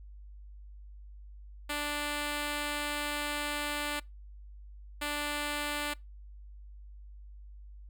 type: tone bursts at uneven times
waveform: 5% pulse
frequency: 293.7 Hz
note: D4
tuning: in tune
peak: -21 dBFS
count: 2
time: 1.69-4 / 5.01-5.94 s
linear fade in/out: 10 ms
effects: noise-tail reverb RT60 0.2 s tail -24 dB re dry + added 50 Hz sine -46 dBFS peak until 7.89 s